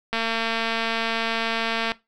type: click train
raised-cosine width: 0.3 ms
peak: -9 dBFS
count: 407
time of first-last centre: 0.13-1.919 s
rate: 227 Hz
effects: noise-tail reverb RT60 0.2 s tail -18 dB re dry